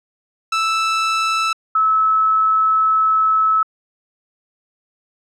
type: tone pair in turn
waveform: sawtooth / sine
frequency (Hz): 1318.5 / 1299.6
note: E6 / E6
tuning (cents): 0 / -25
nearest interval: unison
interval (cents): 25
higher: first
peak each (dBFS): -12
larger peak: neither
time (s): 0.52-1.53 / 1.75-3.63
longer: second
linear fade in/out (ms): 5
effects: low-pass 6000 Hz 12 dB/octave